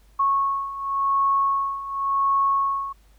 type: beating tone pair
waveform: sine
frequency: 1100 / 1100.91 Hz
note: C#6 / C#6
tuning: -14 / -12 cents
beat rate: 0.91 Hz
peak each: -25 / -21 dBFS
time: 0.19-2.93 s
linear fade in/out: 10 ms
effects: added 50 Hz sine -52 dBFS peak until 3.18 s + pink hiss -62 dBFS RMS until 3.18 s